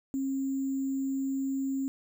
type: tone with sample-and-hold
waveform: sine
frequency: 269.9 Hz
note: C#4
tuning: 46 cents flat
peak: -28 dBFS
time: 0.14-1.88 s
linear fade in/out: 0 ms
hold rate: 7350 Hz
effects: none